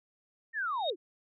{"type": "linear sweep", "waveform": "sine", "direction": "down", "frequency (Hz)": [1864.7, 300], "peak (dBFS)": -30, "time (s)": [0.53, 0.96], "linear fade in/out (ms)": 50}
{"type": "tone with exponential growth", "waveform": "sine", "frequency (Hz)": 3729, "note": "A#7", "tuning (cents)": 0, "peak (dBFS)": -29, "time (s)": [0.67, 0.9], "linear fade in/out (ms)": 2, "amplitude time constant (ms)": 48}
{"effects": []}